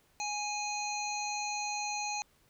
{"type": "harmonic tone with a mistuned harmonic", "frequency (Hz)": 830.6, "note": "G#5", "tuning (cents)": 0, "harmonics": [1, 3, 5, 7, 8], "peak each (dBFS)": [-36, -39, -42, -43, -42], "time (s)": [0.2, 2.22], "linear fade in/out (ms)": 0, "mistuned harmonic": 7, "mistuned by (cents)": 81, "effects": ["pink hiss -68 dBFS RMS until 2.49 s"]}